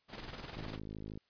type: noise with tremolo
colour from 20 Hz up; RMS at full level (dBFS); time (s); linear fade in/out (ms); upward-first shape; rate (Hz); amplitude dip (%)
pink; -44; 0.08-0.8; 50; square; 20; 50
type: click train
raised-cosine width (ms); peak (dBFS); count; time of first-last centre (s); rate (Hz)
3; -32; 33; 0.57-1.175; 52.9
effects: white hiss -75 dBFS RMS until 1.29 s + resampled to 11025 Hz